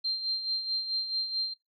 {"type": "tone with tremolo", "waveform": "sine", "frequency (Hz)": 4163, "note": "C8", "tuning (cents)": -10, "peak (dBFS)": -26, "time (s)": [0.04, 1.54], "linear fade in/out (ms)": 10, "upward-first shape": "sine", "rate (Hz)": 4.6, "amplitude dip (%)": 60, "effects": ["noise-tail reverb RT60 0.2 s tail -21 dB re dry"]}